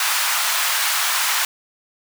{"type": "high-pass noise", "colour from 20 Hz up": "pink", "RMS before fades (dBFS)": -20, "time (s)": [0, 1.45], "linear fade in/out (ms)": 2, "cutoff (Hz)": 950, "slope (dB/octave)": 24, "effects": []}